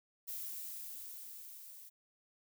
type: noise with level ramp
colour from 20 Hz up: violet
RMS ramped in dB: -42 to -54 dBFS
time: 0.27-1.9 s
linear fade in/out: 20 ms
effects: none